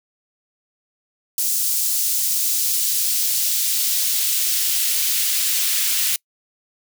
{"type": "noise with high-pass filter sweep", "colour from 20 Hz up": "white", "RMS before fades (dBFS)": -20, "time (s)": [1.38, 6.16], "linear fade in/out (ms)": 2, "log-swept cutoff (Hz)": [6100, 2400], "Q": 0.84, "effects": ["noise-tail reverb RT60 0.1 s tail -26 dB re dry"]}